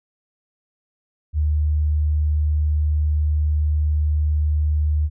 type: tone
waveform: sine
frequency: 75.6 Hz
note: D#2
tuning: 49 cents flat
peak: -16 dBFS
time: 1.33-5.1 s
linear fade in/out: 50 ms
effects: none